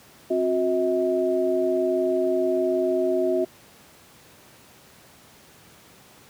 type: tone cluster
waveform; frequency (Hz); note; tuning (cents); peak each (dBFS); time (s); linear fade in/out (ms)
sine; 265.2 / 364 / 641; C4 / F#4 / E5; +23 / -28 / -49; -29 / -22 / -24; 0.3-3.45; 10
effects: pink hiss -51 dBFS RMS until 6.29 s + high-pass 100 Hz 12 dB/octave